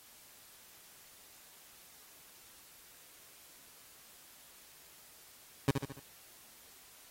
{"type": "tone with echo", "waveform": "20% pulse", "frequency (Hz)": 136.8, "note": "C#3", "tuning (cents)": -23, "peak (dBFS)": -19, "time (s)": [5.68, 5.71], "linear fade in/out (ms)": 2, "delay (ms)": 72, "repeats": 4, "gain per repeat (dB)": -6, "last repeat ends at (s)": 5.998, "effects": ["white hiss -58 dBFS RMS until 7.1 s", "AAC 48 kbps"]}